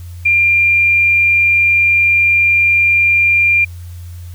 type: tone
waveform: sine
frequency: 2390 Hz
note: D7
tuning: 30 cents sharp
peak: -8 dBFS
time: 0.25-3.65 s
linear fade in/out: 10 ms
effects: added 87 Hz sine -27 dBFS peak until 4.34 s + white hiss -46 dBFS RMS until 4.34 s